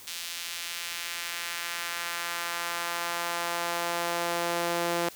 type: tone with high-pass filter sweep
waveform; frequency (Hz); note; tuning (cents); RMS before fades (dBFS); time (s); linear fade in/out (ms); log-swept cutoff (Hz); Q
sawtooth; 171.6; F3; -30; -32; 0.07-5.09; 5; 3400 to 420; 1
effects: white hiss -48 dBFS RMS until 5.15 s